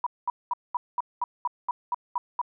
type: tone bursts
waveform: sine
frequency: 975 Hz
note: B5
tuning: 23 cents flat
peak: -23 dBFS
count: 11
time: 0.04-2.415 s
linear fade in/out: 2 ms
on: 25 ms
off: 210 ms
effects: none